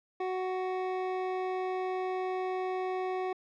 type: tone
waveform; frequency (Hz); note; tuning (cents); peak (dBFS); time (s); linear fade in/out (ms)
25% pulse; 371.4; F#4; +7; -27; 0.2-3.33; 5
effects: low-pass 2000 Hz 12 dB/octave